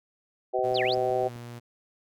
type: harmonic tone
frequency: 127 Hz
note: B2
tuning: 49 cents sharp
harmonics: 3 / 4 / 5 / 6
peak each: -29 / -29 / -29 / -29 dBFS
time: 0.53-1.29 s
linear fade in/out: 20 ms
type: click train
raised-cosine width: 2 ms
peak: -34 dBFS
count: 7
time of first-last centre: 0.59-1.36 s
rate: 7.79 Hz
type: tone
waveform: sawtooth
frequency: 119.6 Hz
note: A#2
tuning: 45 cents sharp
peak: -35 dBFS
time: 0.63-1.6 s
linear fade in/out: 20 ms
type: exponential two-way sweep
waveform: sine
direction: down then up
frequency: 5500 to 1700 to 5380 Hz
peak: -28 dBFS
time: 0.74-0.95 s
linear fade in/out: 20 ms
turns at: 0.83 s
effects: none